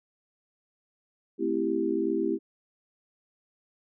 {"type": "chord", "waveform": "sine", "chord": "A minor seventh", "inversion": "none", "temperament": "equal", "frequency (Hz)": [220, 261.6, 329.6, 392], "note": ["A3", "C4", "E4", "G4"], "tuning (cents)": [0, 0, 0, 0], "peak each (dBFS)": [-34, -32, -28, -29], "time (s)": [1.38, 2.39], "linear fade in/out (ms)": 50, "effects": []}